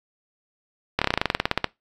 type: slowing click train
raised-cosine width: 0.3 ms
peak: -3 dBFS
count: 16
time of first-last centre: 0.99-1.643 s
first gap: 26 ms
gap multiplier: 1.07
effects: noise-tail reverb RT60 0.2 s tail -22 dB re dry + AAC 64 kbps